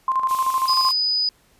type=tone with tremolo; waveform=sine; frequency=1049 Hz; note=C6; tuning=4 cents sharp; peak=-16 dBFS; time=0.08-0.91 s; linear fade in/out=2 ms; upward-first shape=square; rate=13 Hz; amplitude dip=55%
type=high-pass noise; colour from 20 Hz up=white; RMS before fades=-35 dBFS; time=0.28-0.93 s; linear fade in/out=20 ms; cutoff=2100 Hz; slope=96 dB/octave
type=tone; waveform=sine; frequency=4978 Hz; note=D#8; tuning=in tune; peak=-18 dBFS; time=0.68-1.29 s; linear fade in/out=2 ms
effects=pink hiss -58 dBFS RMS until 1.59 s + resampled to 32000 Hz